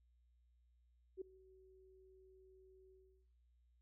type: tone with ADSR envelope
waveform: sine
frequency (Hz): 377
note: F#4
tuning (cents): +32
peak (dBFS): -40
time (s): 1.17-3.26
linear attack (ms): 44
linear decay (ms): 5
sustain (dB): -23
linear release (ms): 350
effects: noise-tail reverb RT60 0.9 s tail -22 dB re dry + added 60 Hz sine -70 dBFS peak until 3.81 s